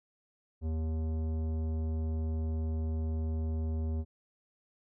triangle tone with tanh clipping, 79.5 Hz, D#2, 38 cents sharp, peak -32 dBFS, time 0.61-4.05 s, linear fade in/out 50 ms, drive 18 dB, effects none

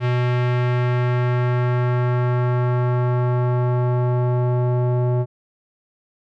square tone with low-pass filter sweep, 123.47 Hz, B2, in tune, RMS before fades -19 dBFS, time 0-5.26 s, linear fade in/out 50 ms, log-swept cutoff 2600 to 690 Hz, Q 1.2, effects none

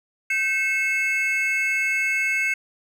triangle tone cluster, 1546 / 2177 / 2628 Hz, G6 / C#7 / E7, -24 / -32 / -6 cents, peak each -27 / -20 / -25 dBFS, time 0.3-2.54 s, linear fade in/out 5 ms, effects none

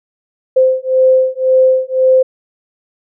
sine beating tone pair, 518 / 519.9 Hz, C5 / C5, -17 / -11 cents, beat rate 1.9 Hz, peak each -11 dBFS, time 0.56-2.23 s, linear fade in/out 10 ms, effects none

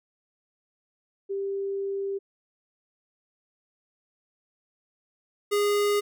sine / square tone pair in turn, 394.2 / 410.9 Hz, G4 / G#4, +10 / -18 cents, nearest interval minor second, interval 72 cents, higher second, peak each -27 / -22 dBFS, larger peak second, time 1.29-2.19 / 5.51-6.01 s, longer first, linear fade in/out 20 ms, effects none

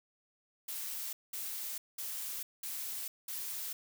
blue noise bursts, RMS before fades -40 dBFS, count 5, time 0.68-3.73 s, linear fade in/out 5 ms, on 450 ms, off 200 ms, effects none

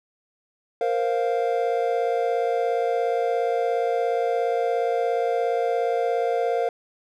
triangle chord, Bb suspended second, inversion none, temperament equal, 466.2 / 523.3 / 698.5 Hz, Bb4 / C5 / F5, 0 / 0 / 0 cents, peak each -22 / -25 / -23 dBFS, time 0.81-6.69 s, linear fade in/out 2 ms, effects none

